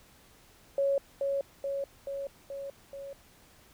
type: tone with echo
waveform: sine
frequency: 554.4 Hz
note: C#5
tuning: in tune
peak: -24 dBFS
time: 0.78-0.98 s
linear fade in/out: 2 ms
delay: 430 ms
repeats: 5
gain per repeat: -3 dB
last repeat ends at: 3.13 s
effects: pink hiss -59 dBFS RMS until 3.73 s